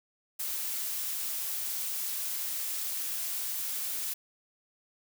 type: noise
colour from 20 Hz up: blue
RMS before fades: -34 dBFS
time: 0.39-4.14 s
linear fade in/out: 10 ms
effects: none